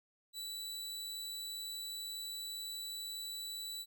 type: tone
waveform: sawtooth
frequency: 3951 Hz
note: B7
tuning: in tune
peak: -38 dBFS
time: 0.33-3.86 s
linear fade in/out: 50 ms
effects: none